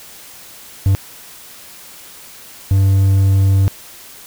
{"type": "tone bursts at uneven times", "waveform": "triangle", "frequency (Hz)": 97.1, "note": "G2", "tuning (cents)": -16, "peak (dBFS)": -7, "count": 2, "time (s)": [[0.86, 0.95], [2.71, 3.68]], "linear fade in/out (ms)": 0, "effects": ["white hiss -38 dBFS RMS until 4.26 s"]}